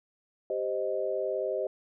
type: chord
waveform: sine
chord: C minor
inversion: second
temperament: equal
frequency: 392 / 523.3 / 622.3 Hz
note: G4 / C5 / Eb5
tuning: 0 / 0 / 0 cents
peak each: -33 / -32 / -32 dBFS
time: 0.5-1.67 s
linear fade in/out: 2 ms
effects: none